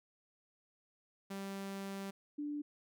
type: tone pair in turn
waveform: sawtooth / sine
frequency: 196 / 293.7 Hz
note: G3 / D4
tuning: 0 / 0 cents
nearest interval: perfect fifth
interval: 700 cents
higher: second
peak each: -37 / -37 dBFS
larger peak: neither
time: 1.3-2.11 / 2.38-2.62 s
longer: first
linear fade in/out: 10 ms
effects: none